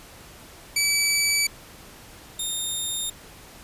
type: tone pair in turn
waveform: 15% pulse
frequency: 2298 / 3664 Hz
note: D7 / A#7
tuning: -38 / -31 cents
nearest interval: minor sixth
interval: 807 cents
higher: second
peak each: -13 / -19 dBFS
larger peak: first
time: 0.76-1.47 / 2.39-3.1 s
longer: neither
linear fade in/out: 5 ms
effects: pink hiss -46 dBFS RMS until 3.63 s + resampled to 32000 Hz